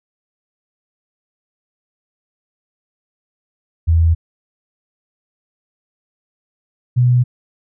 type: tone pair in turn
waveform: sine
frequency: 82.41 / 123.69 Hz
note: E2 / B2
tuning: 0 / +3 cents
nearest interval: perfect fifth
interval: 703 cents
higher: second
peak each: -9 dBFS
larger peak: neither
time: 3.87-4.15 / 6.96-7.24 s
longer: neither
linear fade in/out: 20 ms
effects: none